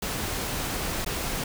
pink noise with dropouts, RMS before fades -30 dBFS, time 0.02-1.44 s, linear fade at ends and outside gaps 5 ms, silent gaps 1.048-1.061 s, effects none

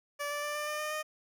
15% pulse tone with pitch steps, 579 / 584.7 / 590.5 / 596.3 / 602.2 / 608.1 / 614.1 Hz, D5 / D5 / D5 / D5 / D5 / D#5 / D#5, -25 / -8 / +9 / +26 / +43 / -40 / -23 cents, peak -27 dBFS, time 0.19-1.03 s, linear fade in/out 20 ms, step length 120 ms, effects none

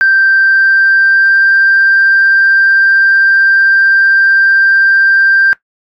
sine tone with pitch glide, 1568 to 1578.9 Hz, G6 to G6, 0 to +12 cents, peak -4 dBFS, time 0.01-5.53 s, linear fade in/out 0 ms, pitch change +12 cents, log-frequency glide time 0.44-1.42 s, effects noise-tail reverb RT60 0.1 s tail -18 dB re dry + tanh soft clip ceiling -1 dBFS

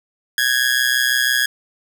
sawtooth tone with amplitude modulation, 1661.2 Hz, G#6, in tune, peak -8 dBFS, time 0.38-1.46 s, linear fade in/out 2 ms, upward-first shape sine, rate 126 Hz, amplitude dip 80%, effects none

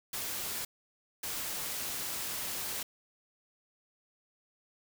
white noise bursts at uneven times, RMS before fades -37 dBFS, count 2, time 0.13-0.65 / 1.23-2.83 s, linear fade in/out 5 ms, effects none

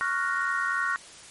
sine chord, Gb major seventh, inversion second, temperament equal, 1108.7 / 1396.9 / 1480 / 1864.7 Hz, Db6 / F6 / Gb6 / Bb6, 0 / 0 / 0 / 0 cents, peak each -30 dBFS, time 0.01-0.96 s, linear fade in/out 0 ms, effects white hiss -47 dBFS RMS until 1.3 s + MP3 48 kbps

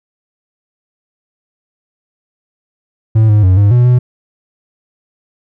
triangle tone with pitch steps, 110.2 / 105.4 / 92.7 / 101.7 / 122.3 / 124.1 Hz, A2 / G#2 / F#2 / G#2 / B2 / B2, +3 / +26 / +4 / -36 / -16 / +9 cents, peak -3 dBFS, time 3.15-3.99 s, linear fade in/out 10 ms, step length 140 ms, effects none

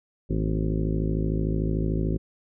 harmonic tone with a mistuned harmonic, 53.4 Hz, G#1, 49 cents sharp, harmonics 1 / 2 / 3 / 4 / 5 / 6 / 7 / 8 / 9 / 10, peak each -27 / -31 / -28 / -34 / -33 / -35 / -33 / -41 / -45 / -43 dBFS, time 0.29-2.18 s, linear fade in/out 20 ms, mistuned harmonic 4, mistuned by +100 cents, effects none

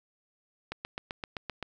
click train, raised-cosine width 0.3 ms, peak -19 dBFS, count 8, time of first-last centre 0.72-1.627 s, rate 7.72 Hz, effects none

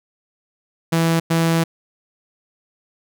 sawtooth tone bursts at uneven times, 165 Hz, E3, 2 cents sharp, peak -11 dBFS, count 2, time 0.92-1.2 / 1.3-1.64 s, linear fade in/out 10 ms, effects none

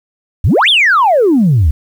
sine exponential two-way sweep, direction up then down, 67.4 to 3689 to 67.4 Hz, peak -5 dBFS, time 0.44-1.71 s, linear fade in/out 5 ms, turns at 0.69 s, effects tanh soft clip ceiling -3 dBFS + 7-bit

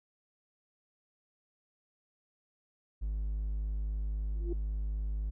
triangle tone, 51.91 Hz, G#1, in tune, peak -29 dBFS, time 3.01-5.31 s, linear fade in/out 20 ms
sine tone with exponential growth, 344 Hz, F4, 26 cents flat, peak -31 dBFS, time 4.31-4.53 s, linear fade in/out 5 ms, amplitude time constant 46 ms
effects tanh soft clip ceiling -23 dBFS

